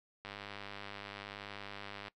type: click train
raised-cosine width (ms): 0.3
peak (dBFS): -28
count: 186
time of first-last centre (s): 0.25-2.082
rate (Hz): 101
effects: noise-tail reverb RT60 0.1 s tail -20 dB re dry